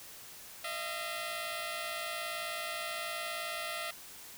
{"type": "tone pair together", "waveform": "10% pulse", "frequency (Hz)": [621, 680], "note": ["D#5", "F5"], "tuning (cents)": [-3, -46], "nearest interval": "major second", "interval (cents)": 157, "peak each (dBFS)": [-32, -30], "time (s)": [0.64, 3.91], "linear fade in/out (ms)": 5, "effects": ["white hiss -50 dBFS RMS until 4.37 s"]}